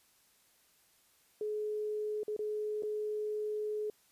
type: tone with dropouts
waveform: sine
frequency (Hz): 424.2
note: G#4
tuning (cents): +37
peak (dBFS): -33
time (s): 1.41-3.9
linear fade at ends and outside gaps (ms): 2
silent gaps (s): 2.233-2.28 / 2.365-2.391 / 2.824-2.833
effects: white hiss -68 dBFS RMS until 4.11 s + resampled to 32000 Hz